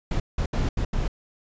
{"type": "noise bursts at uneven times", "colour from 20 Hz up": "brown", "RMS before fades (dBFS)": -24, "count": 5, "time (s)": [[0.11, 0.2], [0.38, 0.46], [0.53, 0.69], [0.77, 0.85], [0.93, 1.08]], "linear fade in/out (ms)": 5, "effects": ["resampled to 16000 Hz"]}